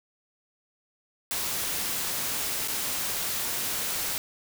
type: noise with dropouts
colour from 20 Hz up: white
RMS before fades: -30 dBFS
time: 1.31-4.18 s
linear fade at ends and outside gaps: 0 ms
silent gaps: 2.676-2.683 s
effects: none